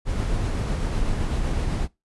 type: noise with tremolo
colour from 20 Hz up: brown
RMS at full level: -23 dBFS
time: 0.05-1.88 s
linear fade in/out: 50 ms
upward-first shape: triangle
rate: 7.9 Hz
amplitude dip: 25%
effects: noise-tail reverb RT60 0.2 s tail -21 dB re dry + resampled to 24000 Hz